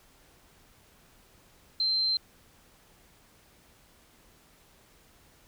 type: tone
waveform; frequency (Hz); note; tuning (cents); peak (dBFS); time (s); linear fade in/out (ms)
sine; 4123; C8; -26; -24; 1.8-2.17; 2
effects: pink hiss -60 dBFS RMS until 5.47 s